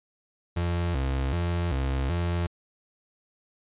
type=tone with vibrato; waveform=35% pulse; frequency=76.1 Hz; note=D#2; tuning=38 cents flat; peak=-23 dBFS; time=0.56-2.47 s; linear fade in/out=10 ms; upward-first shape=square; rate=1.3 Hz; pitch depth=220 cents each way; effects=resampled to 8000 Hz